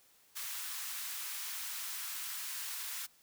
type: high-pass noise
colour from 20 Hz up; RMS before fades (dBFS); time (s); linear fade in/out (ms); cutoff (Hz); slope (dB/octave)
white; -41; 0.35-3.07; 20; 1000; 24
effects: white hiss -66 dBFS RMS until 3.22 s